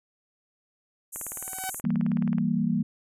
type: band-pass noise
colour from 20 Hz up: white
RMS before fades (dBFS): -37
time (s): 1.12-1.81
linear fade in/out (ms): 20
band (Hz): 6500 to 13000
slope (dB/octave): 96
type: click train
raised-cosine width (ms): 0.5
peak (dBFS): -25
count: 24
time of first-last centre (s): 1.16-2.383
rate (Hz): 18.8
type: tone with exponential growth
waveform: sawtooth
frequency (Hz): 756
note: F#5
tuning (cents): +37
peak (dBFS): -25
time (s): 1.27-1.7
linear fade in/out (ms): 5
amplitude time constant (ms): 92
type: chord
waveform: sine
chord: E diminished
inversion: none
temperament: equal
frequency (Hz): 164.81 / 196 / 233.1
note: E3 / G3 / Bb3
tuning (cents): 0 / 0 / 0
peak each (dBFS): -28 / -27 / -26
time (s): 1.84-2.83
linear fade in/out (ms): 5
effects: none